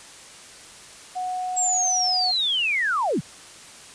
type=tone; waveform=sine; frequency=735 Hz; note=F#5; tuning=12 cents flat; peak=-25 dBFS; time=1.15-2.32 s; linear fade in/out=20 ms
type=linear sweep; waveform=sine; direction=down; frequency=7680 to 94.3 Hz; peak=-20 dBFS; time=1.56-3.21 s; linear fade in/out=20 ms
effects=white hiss -44 dBFS RMS until 3.94 s + resampled to 22050 Hz

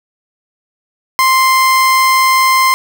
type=tone; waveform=30% pulse; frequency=1046.5 Hz; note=C6; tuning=in tune; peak=-5 dBFS; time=1.19-2.74 s; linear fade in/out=0 ms; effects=none

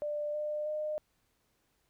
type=tone with pitch steps; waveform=sine; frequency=593 / 600.9 / 609 Hz; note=D5 / D5 / D#5; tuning=+17 / +40 / -37 cents; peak=-32 dBFS; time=0.02-0.98 s; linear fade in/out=0 ms; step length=320 ms; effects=pink hiss -75 dBFS RMS until 1.89 s

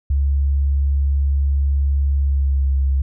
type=tone with pitch glide; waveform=sine; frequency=69.7 to 67.79 Hz; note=C#2 to C#2; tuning=+10 to -38 cents; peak=-14 dBFS; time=0.1-3.02 s; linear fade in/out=5 ms; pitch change=-48 cents; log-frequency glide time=2.16-2.72 s; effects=none

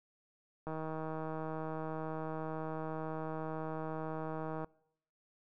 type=click train; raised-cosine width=1 ms; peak=-27 dBFS; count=629; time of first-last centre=0.67-4.645 s; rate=158 Hz; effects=noise-tail reverb RT60 0.7 s tail -24 dB re dry

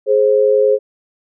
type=tone pair together; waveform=sine; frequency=420.3 / 530 Hz; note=G#4 / C5; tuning=+21 / +22 cents; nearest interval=major third; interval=401 cents; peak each=-12 dBFS; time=0.06-0.79 s; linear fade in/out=50 ms; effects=none

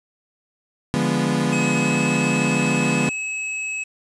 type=chord; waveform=35% pulse; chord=D diminished seventh; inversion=none; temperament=equal with one note detuned; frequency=146.83 / 173.91 / 207.7 / 246.9 Hz; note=D3 / F3 / Ab3 / Cb4; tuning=0 / -7 / 0 / 0 cents; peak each=-23 / -23 / -23 / -21 dBFS; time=0.94-3.09 s; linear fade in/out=0 ms
type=tone with pitch glide; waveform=square; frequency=2551 to 2576 Hz; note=D#7 to E7; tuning=+43 to -41 cents; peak=-25 dBFS; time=1.52-3.84 s; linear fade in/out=10 ms; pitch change=+16 cents; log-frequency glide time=1.75-2 s
effects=resampled to 24000 Hz + 8-bit

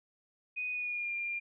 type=tone with pitch glide; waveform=sine; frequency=2489 to 2396 Hz; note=D#7 to D7; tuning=0 to +34 cents; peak=-33 dBFS; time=0.56-1.4 s; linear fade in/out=20 ms; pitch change=-66 cents; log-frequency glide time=0.71-1.12 s; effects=none

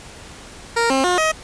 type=tone with pitch steps; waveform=15% pulse; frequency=465.6 / 267 / 358.7 / 632 Hz; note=A#4 / C4 / F4 / D#5; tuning=-2 / +35 / +46 / +27 cents; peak=-9 dBFS; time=0.76-1.32 s; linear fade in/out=10 ms; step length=140 ms; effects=pink hiss -39 dBFS RMS until 1.43 s + resampled to 22050 Hz

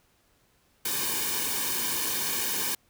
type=noise with comb filter; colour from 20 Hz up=white; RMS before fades=-29 dBFS; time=0.85-2.75 s; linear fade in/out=5 ms; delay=1.5 ms; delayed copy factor=-0.85; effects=pink hiss -66 dBFS RMS until 2.89 s

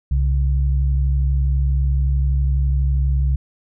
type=tone pair together; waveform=sine; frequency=65.7 / 137.69 Hz; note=C2 / C#3; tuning=+8 / -11 cents; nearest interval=octave + minor second; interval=1281 cents; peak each=-15 / -23 dBFS; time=0.11-3.36 s; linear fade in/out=5 ms; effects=none

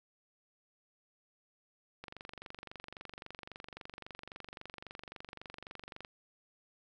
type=click train; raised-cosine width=0.3 ms; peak=-29 dBFS; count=96; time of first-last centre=2.04-6.048 s; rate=23.7 Hz; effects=none

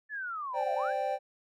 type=linear two-way sweep; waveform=sine; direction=down then up; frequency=1760 to 650 to 1760 Hz; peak=-34 dBFS; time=0.09-0.94 s; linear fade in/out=50 ms; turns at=0.73 s
type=chord; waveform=triangle; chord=C suspended second; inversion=none; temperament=just; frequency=523.3 / 588.7 / 784.9 Hz; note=C5 / D5 / G5; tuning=0 / +4 / +2 cents; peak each=-33 / -32 / -30 dBFS; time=0.53-1.19 s; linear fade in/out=50 ms
effects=none

